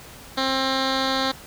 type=tone with low-pass filter; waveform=10% pulse; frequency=265.5 Hz; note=C4; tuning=25 cents sharp; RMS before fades=-23 dBFS; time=0.37-1.32 s; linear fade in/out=10 ms; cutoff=4200 Hz; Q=2.9; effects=pink hiss -43 dBFS RMS until 1.46 s